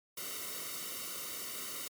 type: noise with comb filter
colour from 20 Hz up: white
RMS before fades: -41 dBFS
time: 0.17-1.88 s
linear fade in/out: 5 ms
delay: 1.2 ms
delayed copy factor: -1
effects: MP3 96 kbps